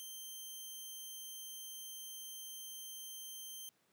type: tone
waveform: 10% pulse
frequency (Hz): 3136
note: G7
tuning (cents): 0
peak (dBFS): -38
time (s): 0-3.69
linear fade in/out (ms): 0
effects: pink hiss -75 dBFS RMS until 3.92 s + high-pass 150 Hz 12 dB/octave